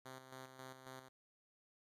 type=tone with tremolo; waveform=5% pulse; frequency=130.81 Hz; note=C3; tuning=in tune; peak=-39 dBFS; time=0.05-1.09 s; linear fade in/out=10 ms; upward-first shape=square; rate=3.7 Hz; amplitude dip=55%; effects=resampled to 32000 Hz